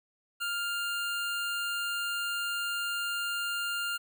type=tone; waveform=25% pulse; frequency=1400 Hz; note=F6; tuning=4 cents sharp; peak=-27 dBFS; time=0.4-3.98 s; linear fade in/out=20 ms; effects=11-bit